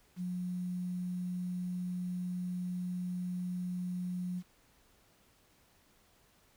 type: tone with quantisation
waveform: sine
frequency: 180 Hz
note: F#3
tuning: 47 cents flat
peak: -34 dBFS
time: 0.16-4.43 s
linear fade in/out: 50 ms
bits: 10
effects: pink hiss -67 dBFS RMS until 6.56 s